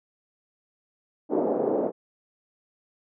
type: band-pass noise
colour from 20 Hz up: pink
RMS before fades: -25 dBFS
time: 1.29-1.92 s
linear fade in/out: 50 ms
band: 280 to 640 Hz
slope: 24 dB/octave
effects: none